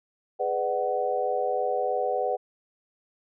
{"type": "chord", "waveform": "sine", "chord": "G# half-diminished seventh", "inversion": "none", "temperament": "just", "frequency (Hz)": [415.3, 498.4, 598, 747.5], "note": ["G#4", "B4", "D5", "F#5"], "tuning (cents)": [0, 16, 31, 17], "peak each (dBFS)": [-32, -28, -31, -28], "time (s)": [0.39, 2.37], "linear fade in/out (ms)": 20, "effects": []}